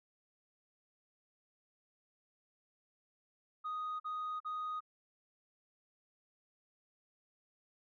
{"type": "tone bursts", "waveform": "sine", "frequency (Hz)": 1245, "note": "D#6", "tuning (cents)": 1, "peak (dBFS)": -35, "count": 3, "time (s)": [3.64, 4.806], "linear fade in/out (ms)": 20, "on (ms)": 360, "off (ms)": 43, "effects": ["tanh soft clip ceiling -35 dBFS"]}